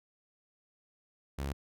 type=tone; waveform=sawtooth; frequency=69.3 Hz; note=C#2; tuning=in tune; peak=-30 dBFS; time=1.38-1.53 s; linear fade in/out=10 ms; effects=none